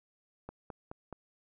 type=click train; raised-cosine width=1 ms; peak=-28 dBFS; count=4; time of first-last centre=0.49-1.127 s; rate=4.71 Hz; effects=none